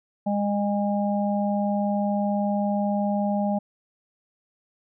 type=harmonic tone; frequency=203.7 Hz; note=G#3; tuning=33 cents flat; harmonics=1 / 3 / 4; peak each=-23 / -28 / -29 dBFS; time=0.26-3.59 s; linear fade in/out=10 ms; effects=none